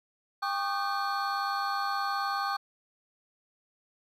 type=tone cluster; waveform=triangle; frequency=798 / 1111 / 1210 / 1542 / 4363 Hz; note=G5 / C#6 / D#6 / G6 / C#8; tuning=+31 / +4 / -49 / -29 / -28 cents; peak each=-31 / -34 / -31 / -35 / -39 dBFS; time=0.42-2.57 s; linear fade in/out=10 ms; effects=none